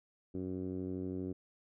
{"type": "tone with low-pass filter", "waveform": "10% pulse", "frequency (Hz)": 92.5, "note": "F#2", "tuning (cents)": 0, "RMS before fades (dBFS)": -39, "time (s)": [0.34, 1.33], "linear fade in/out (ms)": 10, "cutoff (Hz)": 330, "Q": 2.2, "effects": []}